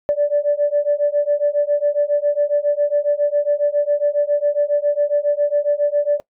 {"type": "beating tone pair", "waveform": "sine", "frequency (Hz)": [580, 587.3], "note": ["D5", "D5"], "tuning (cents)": [-22, 0], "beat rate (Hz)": 7.3, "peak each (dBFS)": -17, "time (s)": [0.09, 6.2], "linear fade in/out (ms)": 0, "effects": ["noise-tail reverb RT60 0.1 s tail -20 dB re dry", "tanh soft clip ceiling -7 dBFS"]}